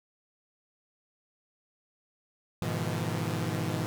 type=chord; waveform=sawtooth; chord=F half-diminished seventh; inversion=first; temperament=equal with one note detuned; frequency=103.83 / 123.47 / 155.56 / 170.63 Hz; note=Ab2 / Cb3 / Eb3 / F3; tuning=0 / 0 / 0 / -40 cents; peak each=-31 dBFS; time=2.62-3.86 s; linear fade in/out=0 ms; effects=none